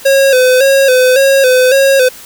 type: tone with vibrato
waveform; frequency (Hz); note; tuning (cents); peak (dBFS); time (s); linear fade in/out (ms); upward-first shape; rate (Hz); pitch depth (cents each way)
square; 526; C5; +9; -6; 0.05-2.09; 10; square; 1.8; 61
effects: white hiss -33 dBFS RMS until 2.25 s